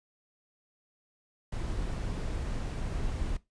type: noise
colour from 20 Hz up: brown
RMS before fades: -33 dBFS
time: 1.52-3.37 s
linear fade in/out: 5 ms
effects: noise-tail reverb RT60 0.2 s tail -18 dB re dry + resampled to 22050 Hz